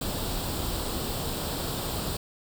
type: noise with comb filter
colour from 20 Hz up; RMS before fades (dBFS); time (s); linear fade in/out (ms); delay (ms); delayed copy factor
pink; -31; 0.01-2.17; 5; 0.24; +0.6
effects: none